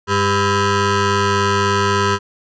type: ring-modulated tone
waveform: 20% pulse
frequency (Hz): 300.3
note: D4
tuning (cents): +39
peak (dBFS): -6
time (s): 0.07-2.19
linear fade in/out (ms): 50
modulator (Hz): 699
effects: resampled to 16000 Hz